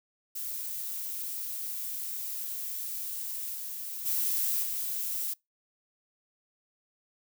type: noise with level steps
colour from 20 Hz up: violet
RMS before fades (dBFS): -36 / -38 / -29 / -33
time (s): 0.35-5.34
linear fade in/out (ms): 10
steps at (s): 3.53 / 4.05 / 4.62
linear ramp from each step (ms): 20
effects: noise-tail reverb RT60 0.2 s tail -25 dB re dry